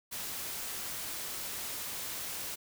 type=noise; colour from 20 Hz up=white; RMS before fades=-39 dBFS; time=0.11-2.56 s; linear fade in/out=20 ms; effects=none